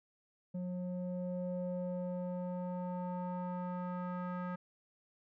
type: tone with low-pass filter sweep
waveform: square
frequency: 180 Hz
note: F#3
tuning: 47 cents flat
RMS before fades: -39 dBFS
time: 0.54-4.56 s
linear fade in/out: 10 ms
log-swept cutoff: 390 to 1400 Hz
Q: 2.9
effects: none